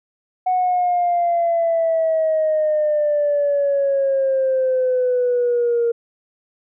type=exponential sweep; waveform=sine; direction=down; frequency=740 to 466.2 Hz; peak=-14 dBFS; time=0.46-5.92 s; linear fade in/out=10 ms; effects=tanh soft clip ceiling -11 dBFS